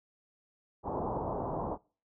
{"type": "low-pass noise", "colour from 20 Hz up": "white", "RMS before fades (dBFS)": -35, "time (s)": [0.83, 1.78], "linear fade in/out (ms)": 50, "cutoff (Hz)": 990, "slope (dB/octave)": 48, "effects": ["noise-tail reverb RT60 0.4 s tail -25 dB re dry"]}